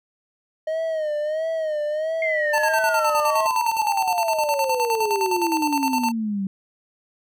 triangle tone with vibrato, 622.3 Hz, D#5, in tune, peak -20 dBFS, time 0.67-3.47 s, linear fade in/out 5 ms, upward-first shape sine, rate 1.5 Hz, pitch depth 80 cents each way
sine exponential sweep, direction down, 2130 to 190 Hz, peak -22 dBFS, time 2.22-6.47 s, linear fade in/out 2 ms
square tone with tremolo, 894 Hz, A5, 27 cents sharp, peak -20 dBFS, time 2.53-6.12 s, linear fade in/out 10 ms, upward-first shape square, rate 9.7 Hz, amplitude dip 65%
effects none

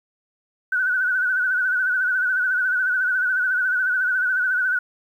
sine tone with vibrato, 1494 Hz, F#6, 16 cents sharp, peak -18 dBFS, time 0.72-4.79 s, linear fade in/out 5 ms, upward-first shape sine, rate 14 Hz, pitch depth 62 cents each way, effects 9-bit

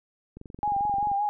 click train, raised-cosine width 3 ms, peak -29 dBFS, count 18, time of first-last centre 0.37-1.116 s, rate 22.8 Hz
sine tone with vibrato, 815 Hz, G#5, 33 cents flat, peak -23 dBFS, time 0.63-1.29 s, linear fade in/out 0 ms, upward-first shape sine, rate 5.3 Hz, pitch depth 47 cents each way
effects none

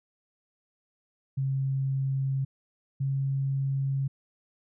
sine tone pair in turn, 135 / 136.33 Hz, C#3 / C#3, -45 / -28 cents, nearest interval unison, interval 17 cents, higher second, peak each -25 dBFS, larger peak neither, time 1.37-2.45 / 3-4.08 s, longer neither, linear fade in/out 10 ms, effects none

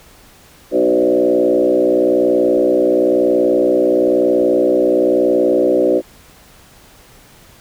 sine tone with frequency modulation, 440 Hz, A4, in tune, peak -10 dBFS, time 0.71-6.02 s, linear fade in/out 50 ms, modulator 61 Hz, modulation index 2.5, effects pink hiss -45 dBFS RMS until 7.6 s

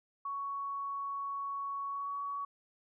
sine tone with pitch glide, 1115 to 1126.7 Hz, C#6 to C#6, +10 to +28 cents, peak -35 dBFS, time 0.25-2.45 s, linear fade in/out 5 ms, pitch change +18 cents, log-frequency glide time 1.89-2.12 s, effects none

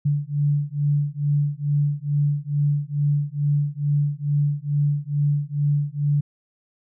sine beating tone pair, 144.1 / 146.4 Hz, D3 / D3, -33 / -5 cents, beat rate 2.3 Hz, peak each -22 dBFS, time 0.05-6.21 s, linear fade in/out 10 ms, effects none

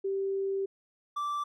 sine / triangle tone pair in turn, 390 / 1168.7 Hz, G4 / D6, -9 / -9 cents, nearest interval octave + perfect fifth, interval 1900 cents, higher second, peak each -28 dBFS, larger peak neither, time 0.04-0.66 / 1.16-1.44 s, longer first, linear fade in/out 10 ms, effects none

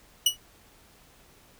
sawtooth tone with exponential decay, 2935 Hz, F#7, 15 cents flat, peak -12 dBFS, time 0.26-0.37 s, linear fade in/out 5 ms, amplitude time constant 23 ms, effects pink hiss -57 dBFS RMS until 1.59 s

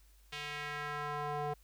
square tone with band-pass filter sweep, 147.4 Hz, D3, 7 cents sharp, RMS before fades -39 dBFS, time 0.32-1.54 s, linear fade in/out 10 ms, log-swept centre 3000 to 670 Hz, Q 1.6, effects added 50 Hz sine -60 dBFS peak until 1.63 s + white hiss -69 dBFS RMS until 1.63 s

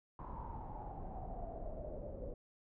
brown noise with low-pass filter sweep, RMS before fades -45 dBFS, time 0.19-2.34 s, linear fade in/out 2 ms, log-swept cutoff 1000 to 530 Hz, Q 8.9, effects none

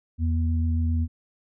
sine tone pair together, 82.48 / 240 Hz, E2 / B3, +2 / -49 cents, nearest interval octave + tritone, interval 1849 cents, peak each -21 / -30 dBFS, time 0.18-1.08 s, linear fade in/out 50 ms, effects none

